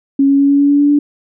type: tone with pitch steps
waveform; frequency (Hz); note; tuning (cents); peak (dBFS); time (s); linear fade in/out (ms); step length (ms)
sine; 275.7 / 277.8 / 279.9 / 282 / 284.1 / 286.2 / 288.4 / 290.6; C#4 / C#4 / C#4 / C#4 / C#4 / D4 / D4 / D4; -9 / +4 / +17 / +30 / +43 / -45 / -31 / -18; -7; 0.19-0.99; 5; 100
effects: none